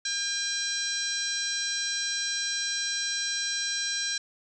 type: harmonic tone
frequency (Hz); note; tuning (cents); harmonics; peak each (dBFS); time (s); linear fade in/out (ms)
804; G5; +44; 2 / 3 / 4 / 5 / 6 / 7 / 8 / 9 / 10; -34 / -41 / -40 / -32 / -43 / -32 / -43 / -44 / -43; 0.05-4.18; 5
effects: none